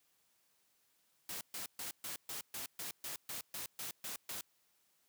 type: noise bursts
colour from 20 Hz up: white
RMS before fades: -43 dBFS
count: 13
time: 1.29-4.41 s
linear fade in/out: 2 ms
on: 120 ms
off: 130 ms
effects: white hiss -75 dBFS RMS until 5.08 s + high-pass 80 Hz 12 dB/octave